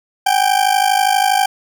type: ring-modulated tone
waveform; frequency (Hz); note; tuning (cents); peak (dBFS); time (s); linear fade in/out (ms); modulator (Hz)
40% pulse; 784; G5; 0; -8; 0.26-1.46; 5; 26.2
effects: none